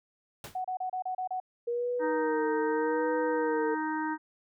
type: noise with exponential decay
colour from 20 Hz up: pink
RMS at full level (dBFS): -39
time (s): 0.44-0.63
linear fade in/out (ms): 2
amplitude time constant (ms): 40
type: tone bursts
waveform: sine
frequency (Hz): 742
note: F#5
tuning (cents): +5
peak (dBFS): -30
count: 7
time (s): 0.55-1.401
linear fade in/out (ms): 5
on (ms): 95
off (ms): 31
type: tone with vibrato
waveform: sine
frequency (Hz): 471.2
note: A#4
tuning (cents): +19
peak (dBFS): -28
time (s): 1.67-3.75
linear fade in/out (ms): 10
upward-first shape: sine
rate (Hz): 0.83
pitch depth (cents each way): 70
type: harmonic tone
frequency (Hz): 311.1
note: D#4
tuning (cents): 0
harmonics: 1 / 3 / 4 / 5 / 6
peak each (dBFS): -32 / -33 / -44 / -38 / -43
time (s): 1.99-4.18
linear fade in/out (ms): 50
effects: none